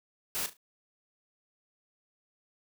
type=noise with echo; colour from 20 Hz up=white; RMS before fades=-33 dBFS; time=0.35-0.46 s; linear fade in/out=0 ms; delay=36 ms; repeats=3; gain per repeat=-11 dB; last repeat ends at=0.568 s; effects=none